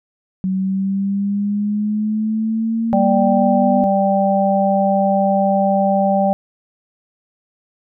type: exponential sweep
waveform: sine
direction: up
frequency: 187.6 to 246.9 Hz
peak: -16 dBFS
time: 0.44-3.84 s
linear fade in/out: 0 ms
type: harmonic tone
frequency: 196 Hz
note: G3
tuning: in tune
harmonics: 1 / 3 / 4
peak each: -17 / -17 / -17 dBFS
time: 2.93-6.33 s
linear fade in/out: 0 ms
effects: none